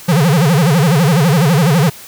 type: tone with vibrato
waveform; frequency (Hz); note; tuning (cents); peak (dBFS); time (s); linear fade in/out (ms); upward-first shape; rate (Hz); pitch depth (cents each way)
square; 157.2; D#3; +18; -9; 0.08-1.9; 10; sine; 12; 260
effects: white hiss -35 dBFS RMS until 2.07 s